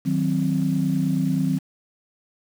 sine chord, C diminished, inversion first, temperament equal, 155.56 / 185 / 261.6 Hz, Eb3 / Gb3 / C4, 0 / 0 / 0 cents, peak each -23 dBFS, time 0.05-1.59 s, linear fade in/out 20 ms, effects tanh soft clip ceiling -10 dBFS + 7-bit

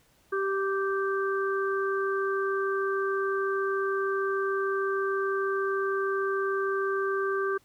harmonic tone, 390.5 Hz, G4, 7 cents flat, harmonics 1 / 3 / 4, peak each -27 / -32 / -33 dBFS, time 0.32-7.58 s, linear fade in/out 10 ms, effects pink hiss -64 dBFS RMS until 7.64 s

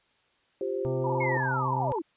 sine chord, F suspended second, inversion none, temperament just, 349.2 / 392.9 / 523.8 Hz, F4 / G4 / C5, 0 / +4 / +2 cents, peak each -35 / -30 / -33 dBFS, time 0.61-1.37 s, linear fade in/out 2 ms
harmonic tone, 130.81 Hz, C3, in tune, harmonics 1 / 2 / 3 / 4 / 5 / 6 / 7 / 9, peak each -30 / -39 / -39 / -40 / -45 / -49 / -46 / -52 dBFS, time 0.85-1.92 s, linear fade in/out 0 ms
sine tone with vibrato, 914 Hz, A#5, 34 cents flat, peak -30 dBFS, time 1.04-1.99 s, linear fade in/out 5 ms, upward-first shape square, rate 18 Hz, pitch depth 88 cents each way
sine linear sweep, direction down, 2213 to 290 Hz, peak -29 dBFS, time 1.2-2.02 s, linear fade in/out 10 ms
effects white hiss -67 dBFS RMS until 2.16 s + resampled to 8000 Hz

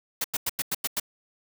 white noise bursts, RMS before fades -27 dBFS, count 7, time 0.21-0.999 s, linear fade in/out 5 ms, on 33 ms, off 93 ms, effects none

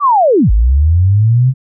sine linear two-way sweep, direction down then up, 1200 to 49 to 133.9 Hz, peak -6 dBFS, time 0-1.54 s, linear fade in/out 50 ms, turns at 0.51 s, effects none

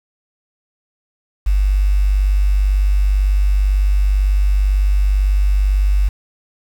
sine tone with quantisation, 49 Hz, G1, in tune, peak -11 dBFS, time 1.46-6.09 s, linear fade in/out 10 ms, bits 6, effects none

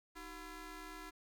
15% pulse ring-modulated tone, 344.6 Hz, F4, 23 cents flat, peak -38 dBFS, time 0.15-1.11 s, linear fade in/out 20 ms, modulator 655 Hz, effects none

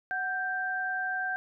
sine tone pair together, 742 / 1572.2 Hz, F#5 / G6, +5 / +5 cents, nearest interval octave + minor second, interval 1300 cents, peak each -34 / -30 dBFS, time 0.11-1.36 s, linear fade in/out 0 ms, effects none

